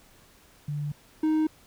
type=tone pair in turn; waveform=sine / triangle; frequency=146.83 / 311.9 Hz; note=D3 / D#4; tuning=0 / +4 cents; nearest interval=octave + minor second; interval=1304 cents; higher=second; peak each=-28 / -19 dBFS; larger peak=second; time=0.68-0.92 / 1.23-1.47 s; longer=neither; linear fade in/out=5 ms; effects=pink hiss -57 dBFS RMS until 1.66 s